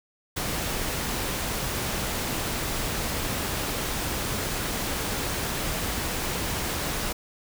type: noise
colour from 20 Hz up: pink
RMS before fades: -29 dBFS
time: 0.36-7.13 s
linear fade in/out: 10 ms
effects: none